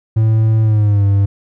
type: tone with pitch glide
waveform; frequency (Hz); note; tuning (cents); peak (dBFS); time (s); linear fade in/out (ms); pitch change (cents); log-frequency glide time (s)
triangle; 110.5 to 99.59; A2 to G2; +8 to +28; -7; 0.16-1.26; 10; -180; 0.62-1.05
effects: none